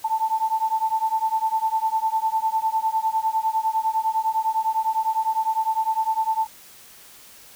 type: beating tone pair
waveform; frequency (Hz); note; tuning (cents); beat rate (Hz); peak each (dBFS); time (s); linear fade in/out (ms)
sine; 880 / 889.9; A5 / A5; 0 / +19; 9.9; -23; 0.04-6.47; 10
effects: white hiss -47 dBFS RMS until 7.55 s